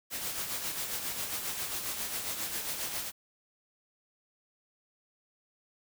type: noise with tremolo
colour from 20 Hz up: white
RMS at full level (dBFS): -34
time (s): 0.1-3.12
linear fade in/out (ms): 50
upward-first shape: sine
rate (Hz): 7.4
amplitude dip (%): 45
effects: none